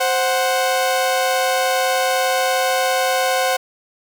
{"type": "tone pair together", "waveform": "sawtooth", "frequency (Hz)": [523.3, 740.1], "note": ["C5", "F#5"], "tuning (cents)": [0, 0], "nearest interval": "tritone", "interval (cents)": 600, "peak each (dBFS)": -15, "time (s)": [0, 3.57], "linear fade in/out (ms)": 10, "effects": []}